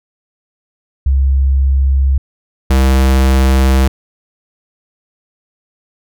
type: tone pair in turn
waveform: sine / square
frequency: 67.5 / 66.03 Hz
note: C#2 / C2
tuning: -45 / +16 cents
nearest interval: unison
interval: 39 cents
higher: first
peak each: -8 dBFS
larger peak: neither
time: 1.06-2.18 / 2.7-3.88 s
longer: second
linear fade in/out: 5 ms
effects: none